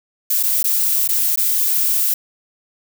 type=noise with dropouts; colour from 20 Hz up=violet; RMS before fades=-17 dBFS; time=0.3-2.14 s; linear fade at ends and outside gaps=5 ms; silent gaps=0.43-0.434 / 0.629-0.641 / 1.077-1.088 / 1.36-1.374 s; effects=none